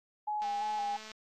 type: tone with vibrato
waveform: sine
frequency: 828 Hz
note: G#5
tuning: 5 cents flat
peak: -31 dBFS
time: 0.27-0.97 s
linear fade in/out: 10 ms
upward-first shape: square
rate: 2.9 Hz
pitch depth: 32 cents each way
type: click train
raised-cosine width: 0.2 ms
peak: -30 dBFS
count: 152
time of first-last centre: 0.42-1.116 s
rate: 217 Hz
effects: AAC 48 kbps